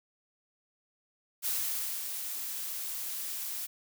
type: noise with ADSR envelope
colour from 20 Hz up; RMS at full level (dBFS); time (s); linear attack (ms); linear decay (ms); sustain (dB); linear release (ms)
blue; -31; 1.42-3.67; 42; 550; -6; 17
effects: none